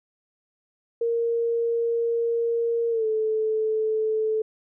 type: tone with pitch glide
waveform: sine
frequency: 465.1 to 436.5 Hz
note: A#4 to A4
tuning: -4 to -14 cents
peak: -21 dBFS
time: 1.01-4.42 s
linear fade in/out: 5 ms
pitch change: -110 cents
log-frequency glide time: 2.9-3.06 s
effects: none